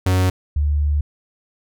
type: tone pair in turn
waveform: 45% pulse / sine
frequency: 92.5 / 73.42 Hz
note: F#2 / D2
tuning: 0 / 0 cents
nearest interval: major third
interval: 400 cents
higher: first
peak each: -14 / -15 dBFS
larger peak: first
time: 0.06-0.3 / 0.56-1.01 s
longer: second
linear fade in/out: 5 ms
effects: none